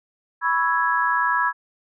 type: chord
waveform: sine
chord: C# minor seventh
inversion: third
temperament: equal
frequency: 987.8 / 1108.7 / 1318.5 / 1661.2 Hz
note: B5 / C#6 / E6 / G#6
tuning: 0 / 0 / 0 / 0 cents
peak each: -22 / -27 / -25 / -22 dBFS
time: 0.41-1.53 s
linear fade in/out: 50 ms
effects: none